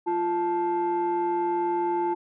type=tone pair together; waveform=sine; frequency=347.4 / 875.4 Hz; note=F4 / A5; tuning=-9 / -9 cents; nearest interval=octave + major third; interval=1600 cents; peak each=-24 dBFS; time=0.06-2.15 s; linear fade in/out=20 ms; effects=tanh soft clip ceiling -19 dBFS